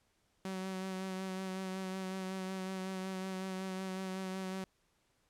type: tone with vibrato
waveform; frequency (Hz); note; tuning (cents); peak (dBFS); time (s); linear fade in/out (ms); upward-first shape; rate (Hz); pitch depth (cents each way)
sawtooth; 188.7; F#3; +34; -34; 0.45-4.64; 2; sine; 5.4; 20
effects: pink hiss -75 dBFS RMS until 5.29 s + low-pass 11000 Hz 12 dB/octave